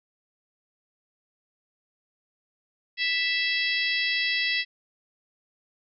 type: harmonic tone with a mistuned harmonic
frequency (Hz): 659.3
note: E5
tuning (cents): 0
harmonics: 3 / 4 / 5 / 6 / 7 / 8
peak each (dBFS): -27 / -29 / -31 / -33 / -34 / -35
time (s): 2.97-4.65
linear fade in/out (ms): 50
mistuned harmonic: 8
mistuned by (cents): -25
effects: none